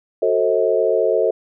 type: chord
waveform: sine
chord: F# diminished seventh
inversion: none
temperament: just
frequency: 370 / 444 / 532.8 / 639.4 Hz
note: F#4 / A4 / C5 / Eb5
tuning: 0 / +16 / +31 / +47 cents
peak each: -22 / -18 / -20 / -20 dBFS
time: 0.22-1.31 s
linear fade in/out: 5 ms
effects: none